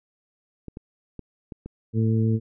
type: clicks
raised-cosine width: 3 ms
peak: -23 dBFS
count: 5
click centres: 0.683 / 0.771 / 1.193 / 1.522 / 1.66 s
type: harmonic tone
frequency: 111.6 Hz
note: A2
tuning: 25 cents sharp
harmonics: 1 / 2 / 3 / 4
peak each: -20 / -24 / -32 / -32 dBFS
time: 1.93-2.4 s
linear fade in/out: 50 ms
effects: none